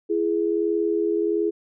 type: tone pair together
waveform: sine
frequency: 336.4 / 417.7 Hz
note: E4 / G#4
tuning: +35 / +10 cents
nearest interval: major third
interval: 375 cents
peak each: -23 / -22 dBFS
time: 0.09-1.51 s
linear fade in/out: 20 ms
effects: none